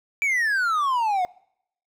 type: exponential sweep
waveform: triangle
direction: down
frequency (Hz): 2349 to 705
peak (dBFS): -18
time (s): 0.22-1.25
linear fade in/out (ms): 0
effects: noise-tail reverb RT60 0.7 s tail -24 dB re dry